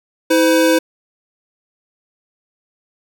square tone pair together, 322.5 / 510 Hz, E4 / C5, -38 / -44 cents, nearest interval minor sixth, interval 794 cents, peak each -14 dBFS, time 0.3-0.79 s, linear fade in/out 10 ms, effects none

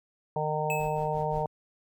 harmonic tone, 153.1 Hz, D#3, 28 cents flat, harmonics 1 / 3 / 4 / 5 / 6, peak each -33 / -33 / -33 / -33 / -33 dBFS, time 0.36-1.46 s, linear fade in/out 2 ms
square tone with exponential decay, 2600 Hz, E7, 24 cents flat, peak -29 dBFS, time 0.7-1.14 s, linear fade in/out 1 ms, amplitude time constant 94 ms
brown noise with tremolo, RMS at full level -42 dBFS, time 0.79-1.47 s, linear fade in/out 5 ms, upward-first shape sine, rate 5.6 Hz, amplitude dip 90%
effects none

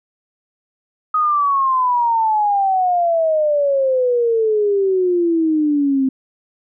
sine exponential sweep, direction down, 1259 to 261.6 Hz, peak -13 dBFS, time 1.14-6.09 s, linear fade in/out 5 ms, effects none

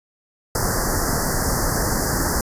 pink band-stop noise, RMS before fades -21 dBFS, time 0.55-2.41 s, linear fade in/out 2 ms, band 1900 to 4700 Hz, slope 96 dB/octave, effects resampled to 32000 Hz

